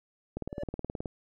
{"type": "click train", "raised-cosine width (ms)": 2, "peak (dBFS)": -21, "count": 14, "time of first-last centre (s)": [0.37, 1.058], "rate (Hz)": 18.9}
{"type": "tone with exponential growth", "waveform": "triangle", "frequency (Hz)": 579, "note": "D5", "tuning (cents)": -25, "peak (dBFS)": -29, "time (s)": [0.49, 0.63], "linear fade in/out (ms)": 1, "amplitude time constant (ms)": 29}
{"effects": []}